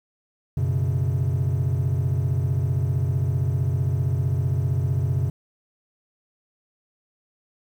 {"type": "chord", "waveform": "triangle", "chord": "F# suspended fourth", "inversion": "none", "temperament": "just", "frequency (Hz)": [92.5, 123.33, 138.75], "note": ["F#2", "B2", "C#3"], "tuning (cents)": [0, -2, 2], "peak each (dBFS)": [-22, -22, -22], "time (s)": [0.57, 5.3], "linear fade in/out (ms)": 5, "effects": ["tanh soft clip ceiling -11 dBFS", "9-bit"]}